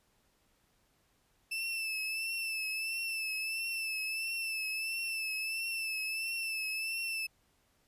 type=tone with vibrato; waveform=35% pulse; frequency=2645 Hz; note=E7; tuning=5 cents sharp; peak=-32 dBFS; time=1.51-7.27 s; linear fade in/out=10 ms; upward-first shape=triangle; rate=1.5 Hz; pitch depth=53 cents each way; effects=pink hiss -72 dBFS RMS until 7.87 s + resampled to 32000 Hz